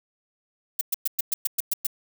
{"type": "noise bursts", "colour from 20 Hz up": "violet", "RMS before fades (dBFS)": -23, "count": 9, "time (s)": [0.79, 1.868], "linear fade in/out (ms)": 5, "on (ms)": 22, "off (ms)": 110, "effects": []}